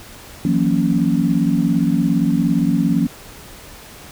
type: chord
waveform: sine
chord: F# dominant seventh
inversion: third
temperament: equal with one note detuned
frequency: 164.81 / 182.24 / 233.1 / 277.2 Hz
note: E3 / F#3 / A#3 / C#4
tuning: 0 / -26 / 0 / 0 cents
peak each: -20 / -19 / -19 / -19 dBFS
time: 0.45-3.07 s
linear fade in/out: 2 ms
effects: pink hiss -39 dBFS RMS until 4.11 s